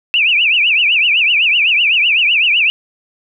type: tone with vibrato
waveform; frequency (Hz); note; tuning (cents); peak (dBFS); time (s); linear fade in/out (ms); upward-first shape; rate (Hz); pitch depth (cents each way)
sine; 2615; E7; -15; -9; 0.14-2.7; 0; triangle; 7.9; 240
effects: none